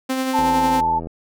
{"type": "tone with tremolo", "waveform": "sawtooth", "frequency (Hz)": 261.6, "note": "C4", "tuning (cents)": 0, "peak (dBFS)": -15, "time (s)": [0.09, 0.81], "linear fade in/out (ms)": 10, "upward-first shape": "sine", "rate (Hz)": 11, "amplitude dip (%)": 30}
{"type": "tone with vibrato", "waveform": "sine", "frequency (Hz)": 880, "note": "A5", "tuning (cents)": 0, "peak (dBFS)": -16, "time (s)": [0.33, 1], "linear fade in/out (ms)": 20, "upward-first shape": "sine", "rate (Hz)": 20, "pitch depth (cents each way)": 22}
{"type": "click train", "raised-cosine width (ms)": 2, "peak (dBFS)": -18, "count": 57, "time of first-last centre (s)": [0.39, 1.07], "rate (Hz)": 82.3}
{"effects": []}